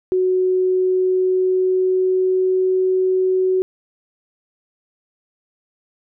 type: tone with pitch glide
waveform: sine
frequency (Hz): 370 to 373.2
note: F#4 to F#4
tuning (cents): 0 to +15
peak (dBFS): -14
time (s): 0.12-3.62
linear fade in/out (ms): 0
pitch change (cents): +15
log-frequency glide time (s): 0.35-2.76
effects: none